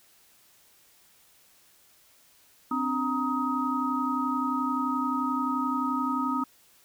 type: tone cluster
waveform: sine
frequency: 259.2 / 290.7 / 937 / 1258 Hz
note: C4 / D4 / A#5 / D#6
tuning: -16 / -18 / +9 / +19 cents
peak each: -29 / -34 / -33 / -29 dBFS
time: 2.71-6.44 s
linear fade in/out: 5 ms
effects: white hiss -60 dBFS RMS until 6.84 s